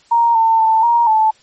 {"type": "tone with pitch steps", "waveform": "sine", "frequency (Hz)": [934, 900, 888, 940, 874], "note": ["A#5", "A5", "A5", "A#5", "A5"], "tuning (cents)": [3, 39, 16, 14, -12], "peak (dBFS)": -9, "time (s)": [0.11, 1.31], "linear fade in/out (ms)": 10, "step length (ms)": 240, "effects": ["white hiss -51 dBFS RMS until 1.42 s", "MP3 32 kbps"]}